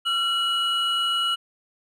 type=tone pair together; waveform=triangle; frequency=1364 / 2918 Hz; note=F6 / F#7; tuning=-41 / -25 cents; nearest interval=octave + minor second; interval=1316 cents; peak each=-24 / -21 dBFS; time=0.05-1.36 s; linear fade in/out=20 ms; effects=none